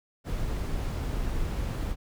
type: noise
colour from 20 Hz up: brown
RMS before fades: -30 dBFS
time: 0.24-1.96 s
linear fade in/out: 50 ms
effects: none